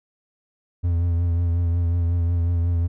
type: tone with vibrato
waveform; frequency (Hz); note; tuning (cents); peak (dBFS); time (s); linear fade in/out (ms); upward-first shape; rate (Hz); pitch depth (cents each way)
triangle; 85.7; F2; -32; -16; 0.83-2.88; 20; triangle; 5.5; 42
effects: none